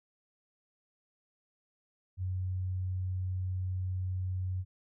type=tone; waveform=sine; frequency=92.5 Hz; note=F#2; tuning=in tune; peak=-31 dBFS; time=2.17-4.65 s; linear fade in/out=50 ms; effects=none